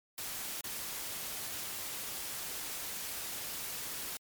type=noise with dropouts; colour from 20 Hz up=white; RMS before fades=-40 dBFS; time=0.18-4.17 s; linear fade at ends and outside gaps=1 ms; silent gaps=0.61-0.641 s; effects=MP3 96 kbps